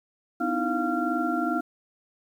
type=tone cluster; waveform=sine; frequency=251.6 / 305.8 / 328.1 / 701 / 1377 Hz; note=B3 / D#4 / E4 / F5 / F6; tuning=+32 / -30 / -8 / +6 / -25 cents; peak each=-30 dBFS; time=0.4-1.61 s; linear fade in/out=10 ms; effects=9-bit